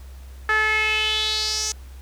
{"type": "tone with band-pass filter sweep", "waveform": "sawtooth", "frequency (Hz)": 431.8, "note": "A4", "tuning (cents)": -33, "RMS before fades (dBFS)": -22, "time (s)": [0.49, 1.72], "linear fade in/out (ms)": 2, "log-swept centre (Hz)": [1600, 6300], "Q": 4.6, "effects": ["added 65 Hz sine -37 dBFS peak until 2.01 s", "pink hiss -52 dBFS RMS until 2.01 s"]}